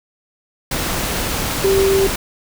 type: tone in noise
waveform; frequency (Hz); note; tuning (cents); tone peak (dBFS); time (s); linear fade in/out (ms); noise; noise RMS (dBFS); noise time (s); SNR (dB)
sine; 388.9; G4; -14; -12; 1.64-2.07; 5; pink; -21; 0.71-2.16; +6
effects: none